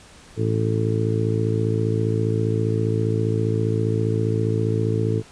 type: harmonic tone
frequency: 55 Hz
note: A1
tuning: in tune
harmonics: 2 / 3 / 4 / 5 / 6 / 7 / 8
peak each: -21 / -28 / -31 / -31 / -29 / -32 / -26 dBFS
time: 0.36-5.23 s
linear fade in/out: 50 ms
effects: pink hiss -47 dBFS RMS until 5.31 s + resampled to 22050 Hz